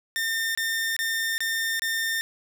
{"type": "tone bursts", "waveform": "sawtooth", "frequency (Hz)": 1811, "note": "A6", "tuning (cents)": 49, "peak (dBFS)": -21, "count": 5, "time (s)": [0.16, 2.21], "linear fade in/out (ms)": 0, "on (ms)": 390, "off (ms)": 25, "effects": []}